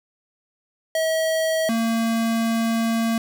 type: tone pair in turn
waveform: square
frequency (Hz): 642 / 227.6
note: E5 / A#3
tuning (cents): -46 / -41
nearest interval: octave + tritone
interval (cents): 1795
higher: first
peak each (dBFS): -20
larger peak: neither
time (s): 0.95-1.69 / 1.69-3.18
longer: second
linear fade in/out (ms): 2
effects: none